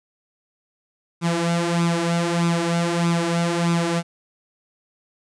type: tone with flanger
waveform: sawtooth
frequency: 170 Hz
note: F3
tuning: 46 cents flat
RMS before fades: -21 dBFS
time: 1.21-4.03 s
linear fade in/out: 50 ms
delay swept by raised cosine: 0.81 to 4.51 ms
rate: 1.6 Hz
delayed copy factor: +0.65
effects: resampled to 22050 Hz + 9-bit